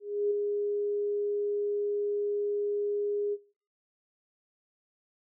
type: tone with ADSR envelope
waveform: sine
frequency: 410.9 Hz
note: G#4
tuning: 18 cents flat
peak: -24 dBFS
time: 0-3.37 s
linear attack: 310 ms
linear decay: 6 ms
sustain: -4 dB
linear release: 40 ms
effects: noise-tail reverb RT60 0.4 s tail -19 dB re dry